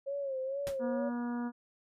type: tone with vibrato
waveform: sine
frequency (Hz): 543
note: C#5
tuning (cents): -36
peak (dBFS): -33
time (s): 0.06-1.1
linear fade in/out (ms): 20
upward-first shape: sine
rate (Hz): 2.2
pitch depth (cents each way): 74
type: noise with exponential decay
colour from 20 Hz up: pink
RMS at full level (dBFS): -38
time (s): 0.67-0.8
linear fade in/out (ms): 0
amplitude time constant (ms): 27
type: harmonic tone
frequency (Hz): 240.3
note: B3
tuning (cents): -47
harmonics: 1 / 2 / 3 / 4 / 5 / 6 / 7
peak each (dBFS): -33 / -47 / -48 / -46 / -51 / -50 / -56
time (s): 0.79-1.52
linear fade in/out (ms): 50
effects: resampled to 32000 Hz